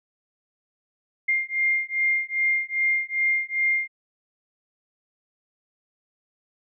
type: beating tone pair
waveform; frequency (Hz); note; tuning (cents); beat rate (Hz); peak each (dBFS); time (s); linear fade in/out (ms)
sine; 2111 / 2113.5; C7 / C7; +15 / +17; 2.5; -24; 1.28-3.88; 10
effects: none